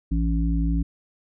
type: harmonic tone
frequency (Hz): 56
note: A1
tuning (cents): +31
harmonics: 1 / 3 / 5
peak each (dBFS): -21 / -26 / -28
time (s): 0.11-0.83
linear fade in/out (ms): 10
effects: none